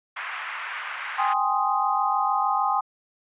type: band-pass noise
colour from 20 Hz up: pink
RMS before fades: -33 dBFS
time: 0.16-1.34 s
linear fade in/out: 10 ms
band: 1100 to 2400 Hz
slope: 24 dB/octave
type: chord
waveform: sine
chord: Ab major seventh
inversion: third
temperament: equal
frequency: 784 / 830.6 / 1046.5 / 1244.5 Hz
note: G5 / Ab5 / C6 / Eb6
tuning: 0 / 0 / 0 / 0 cents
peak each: -26 dBFS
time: 1.18-2.81 s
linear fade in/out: 10 ms
effects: resampled to 8000 Hz